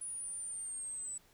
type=linear sweep; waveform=sine; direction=down; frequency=9800 to 7902 Hz; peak=-39 dBFS; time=0.01-1.18 s; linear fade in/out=5 ms; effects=pink hiss -66 dBFS RMS until 1.33 s